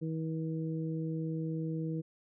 harmonic tone, 160.3 Hz, E3, 48 cents flat, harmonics 1 / 2 / 3, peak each -34 / -38 / -43 dBFS, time 0.01-2.02 s, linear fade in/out 20 ms, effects none

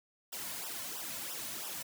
white noise with flanger, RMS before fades -41 dBFS, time 0.32-1.83 s, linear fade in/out 10 ms, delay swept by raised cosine 0.45 to 2.55 ms, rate 3 Hz, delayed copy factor -0.9, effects none

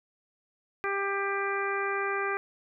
harmonic tone, 396.3 Hz, G4, 19 cents sharp, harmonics 1 / 2 / 3 / 4 / 5 / 6, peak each -32 / -37 / -33 / -34 / -37 / -38 dBFS, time 0.84-2.37 s, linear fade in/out 0 ms, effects none

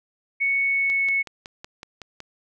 sine tone with pitch glide, 2217 to 2203 Hz, C#7 to C#7, 0 to -11 cents, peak -19 dBFS, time 0.4-1.23 s, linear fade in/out 20 ms, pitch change -11 cents, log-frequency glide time 0.62-1.12 s
click train, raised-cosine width 0.2 ms, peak -20 dBFS, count 8, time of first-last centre 0.9-2.204 s, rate 5.37 Hz
effects none

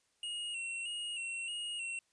square tone with vibrato, 2794 Hz, F7, in tune, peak -38 dBFS, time 0.23-1.99 s, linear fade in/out 2 ms, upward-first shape square, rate 1.6 Hz, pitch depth 46 cents each way, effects white hiss -75 dBFS RMS until 2.12 s + resampled to 22050 Hz

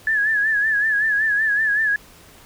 sine tone with vibrato, 1714 Hz, A6, 46 cents flat, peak -16 dBFS, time 0.07-1.96 s, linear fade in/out 2 ms, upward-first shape sine, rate 5.3 Hz, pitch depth 74 cents each way, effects pink hiss -47 dBFS RMS until 2.45 s

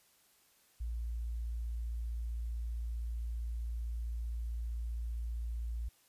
sine tone, 57.7 Hz, A#1, 17 cents flat, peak -35 dBFS, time 0.8-5.89 s, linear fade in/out 10 ms, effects white hiss -68 dBFS RMS until 6.08 s + resampled to 32000 Hz

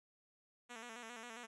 5% pulse tone with vibrato, 233.1 Hz, A#3, in tune, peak -37 dBFS, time 0.69-1.47 s, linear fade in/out 20 ms, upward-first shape square, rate 7.4 Hz, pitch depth 70 cents each way, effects resampled to 24000 Hz

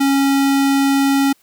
square tone, 275.5 Hz, C#4, 11 cents flat, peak -13 dBFS, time 0-1.33 s, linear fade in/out 10 ms, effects white hiss -57 dBFS RMS until 1.42 s

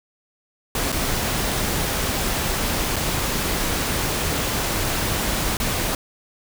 pink noise with dropouts, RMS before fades -23 dBFS, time 0.75-5.95 s, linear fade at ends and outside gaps 2 ms, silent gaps 0.92-0.925 / 2.96-2.964 / 5.57-5.6 s, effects none

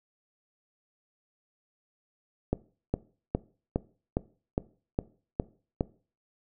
click train, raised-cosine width 2 ms, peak -12 dBFS, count 9, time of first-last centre 2.53-5.809 s, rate 2.44 Hz, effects noise-tail reverb RT60 0.4 s tail -20 dB re dry

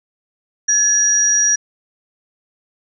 sine tone pair together, 1708 / 5745 Hz, G#6 / F8, +48 / +48 cents, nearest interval octave + major sixth, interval 2100 cents, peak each -20 / -12 dBFS, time 0.68-1.56 s, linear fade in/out 10 ms, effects none

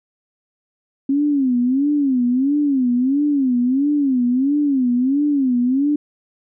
sine tone with vibrato, 267.6 Hz, C4, 39 cents sharp, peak -14 dBFS, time 1.09-5.96 s, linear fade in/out 5 ms, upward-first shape sine, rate 1.5 Hz, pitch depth 170 cents each way, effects none

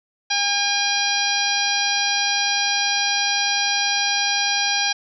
harmonic tone, 809 Hz, G#5, 46 cents flat, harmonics 1 / 2 / 3 / 4 / 5 / 6 / 7, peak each -26 / -26 / -26 / -26 / -26 / -26 / -26 dBFS, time 0.3-4.93 s, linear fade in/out 10 ms, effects none

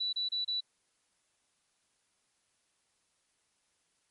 sine tone bursts, 3951 Hz, B7, in tune, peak -30 dBFS, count 4, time 0-0.607 s, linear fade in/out 10 ms, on 130 ms, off 29 ms, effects white hiss -75 dBFS RMS until 4.1 s + MP3 48 kbps

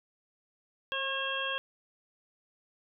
harmonic tone with a mistuned harmonic, 542 Hz, C#5, 39 cents flat, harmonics 1 / 2 / 3 / 5 / 6, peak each -39 / -38 / -36 / -37 / -36 dBFS, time 0.92-1.58 s, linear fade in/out 0 ms, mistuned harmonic 1, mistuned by -20 cents, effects none

